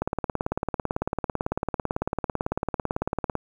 click train, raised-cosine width 1 ms, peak -11 dBFS, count 61, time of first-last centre 0.02-3.353 s, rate 18 Hz, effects 8-bit

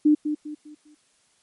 sine tone with echo, 300.8 Hz, D4, 42 cents sharp, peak -13 dBFS, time 0.05-0.15 s, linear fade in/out 10 ms, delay 200 ms, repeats 4, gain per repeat -9 dB, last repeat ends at 0.95 s, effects white hiss -64 dBFS RMS until 1.42 s + MP3 48 kbps

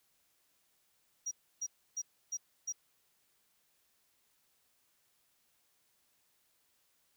sine tone bursts, 5740 Hz, F8, 47 cents sharp, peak -33 dBFS, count 5, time 1.26-2.725 s, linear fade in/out 10 ms, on 53 ms, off 300 ms, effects tanh soft clip ceiling -31 dBFS + white hiss -74 dBFS RMS until 7.16 s

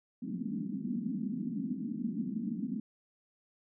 pink band-pass noise, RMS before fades -36 dBFS, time 0.22-2.8 s, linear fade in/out 5 ms, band 190 to 260 Hz, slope 48 dB/octave, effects none

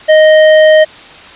sine tone with hard clipping, 622.3 Hz, D#5, in tune, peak -4 dBFS, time 0.08-0.85 s, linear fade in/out 20 ms, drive 13 dB, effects white hiss -33 dBFS RMS until 1.35 s + resampled to 8000 Hz

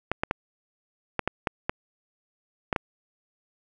clicks, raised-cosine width 0.5 ms, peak -9 dBFS, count 9, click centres 0.116 / 0.235 / 0.311 / 1.193 / 1.276 / 1.472 / 1.695 / 2.728 / 2.762 s, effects none

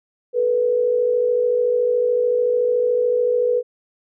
sine tone pair together, 436.7 / 490.4 Hz, A4 / B4, -13 / -12 cents, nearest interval major second, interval 201 cents, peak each -23 / -16 dBFS, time 0.33-3.63 s, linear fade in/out 50 ms, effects none

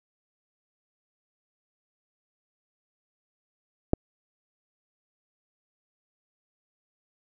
clicks, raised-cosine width 2 ms, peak -7 / -20 dBFS, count 2, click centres 3.934 / 3.937 s, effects none

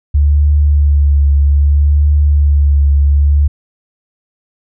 sine tone with vibrato, 72.2 Hz, D2, 29 cents flat, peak -6 dBFS, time 0.14-3.48 s, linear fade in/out 10 ms, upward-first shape triangle, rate 0.63 Hz, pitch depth 36 cents each way, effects none

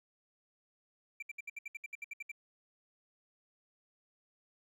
triangle tone bursts, 2349 Hz, D7, in tune, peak -38 dBFS, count 13, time 1.2-2.317 s, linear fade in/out 5 ms, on 25 ms, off 66 ms, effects none

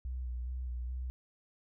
sine tone with vibrato, 62 Hz, B1, 7 cents sharp, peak -35 dBFS, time 0.05-1.1 s, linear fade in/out 0 ms, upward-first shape square, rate 2.4 Hz, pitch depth 30 cents each way, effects none

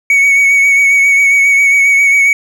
triangle tone with vibrato, 2235 Hz, C#7, 14 cents sharp, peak -4 dBFS, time 0.1-2.33 s, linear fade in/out 2 ms, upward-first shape triangle, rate 7.4 Hz, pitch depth 32 cents each way, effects none

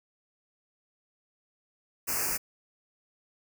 white band-stop noise, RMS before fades -30 dBFS, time 2.07-2.38 s, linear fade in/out 20 ms, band 2700 to 4700 Hz, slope 96 dB/octave, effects none

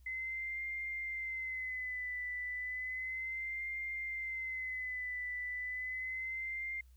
sine tone with vibrato, 2044 Hz, C7, 41 cents flat, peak -37 dBFS, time 0.06-6.81 s, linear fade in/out 5 ms, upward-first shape sine, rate 0.33 Hz, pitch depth 51 cents each way, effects added 62 Hz sine -57 dBFS peak until 6.96 s + white hiss -75 dBFS RMS until 6.96 s

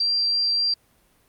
sine tone, 4724 Hz, D8, 9 cents sharp, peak -19 dBFS, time 0-0.74 s, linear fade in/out 5 ms, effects pink hiss -61 dBFS RMS until 1.28 s + Opus 32 kbps

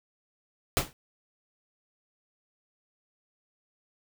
pink noise with exponential decay, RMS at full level -21 dBFS, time 0.77-0.93 s, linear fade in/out 0 ms, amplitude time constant 33 ms, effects none

